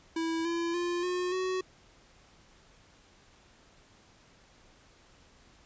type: tone with pitch steps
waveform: square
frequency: 327.6 / 338.2 / 349.1 / 360.4 / 372 Hz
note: E4 / E4 / F4 / F#4 / F#4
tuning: -11 / +44 / -1 / -45 / +9 cents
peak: -30 dBFS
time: 0.16-1.61 s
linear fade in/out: 5 ms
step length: 290 ms
effects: pink hiss -60 dBFS RMS until 5.65 s + resampled to 16000 Hz